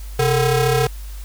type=ring-modulated tone; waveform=30% pulse; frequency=293.7 Hz; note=D4; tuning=in tune; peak=-9 dBFS; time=0.19-0.87 s; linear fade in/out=5 ms; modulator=164 Hz; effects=added 50 Hz sine -29 dBFS peak until 1.24 s + white hiss -44 dBFS RMS until 1.24 s